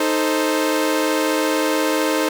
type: chord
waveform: sawtooth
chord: A diminished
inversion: second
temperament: equal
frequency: 311.1 / 440 / 523.3 Hz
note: Eb4 / A4 / C5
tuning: 0 / 0 / 0 cents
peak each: -16 / -20 / -18 dBFS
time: 0-2.29 s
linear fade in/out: 5 ms
effects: none